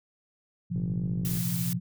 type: chord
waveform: sine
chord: Bb suspended second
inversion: none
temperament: equal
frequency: 116.54 / 130.81 / 174.61 Hz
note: Bb2 / C3 / F3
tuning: 0 / 0 / 0 cents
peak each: -34 / -34 / -29 dBFS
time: 0.7-1.8 s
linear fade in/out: 20 ms
type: click train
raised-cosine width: 3 ms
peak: -28 dBFS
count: 32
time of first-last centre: 0.76-1.373 s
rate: 50.6 Hz
type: noise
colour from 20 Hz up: blue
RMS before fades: -35 dBFS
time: 1.25-1.73 s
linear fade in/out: 0 ms
effects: none